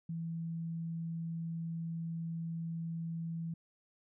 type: tone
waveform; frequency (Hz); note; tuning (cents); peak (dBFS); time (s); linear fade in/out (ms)
sine; 165.4; E3; +6; -36; 0.09-3.54; 5
effects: none